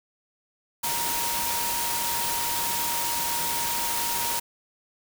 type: tone in noise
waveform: sine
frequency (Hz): 939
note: A#5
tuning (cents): +12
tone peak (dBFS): -31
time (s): 0.83-4.4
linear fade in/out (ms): 10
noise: white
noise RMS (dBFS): -28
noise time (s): 0.83-4.4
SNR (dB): -6
effects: none